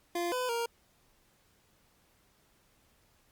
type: tone with pitch steps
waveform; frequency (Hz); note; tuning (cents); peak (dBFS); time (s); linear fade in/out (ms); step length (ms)
25% pulse; 346.5 / 503 / 467.4; F4 / B4 / A#4; -14 / +32 / +5; -27; 0.15-0.66; 5; 170
effects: pink hiss -68 dBFS RMS until 3.31 s + Opus 48 kbps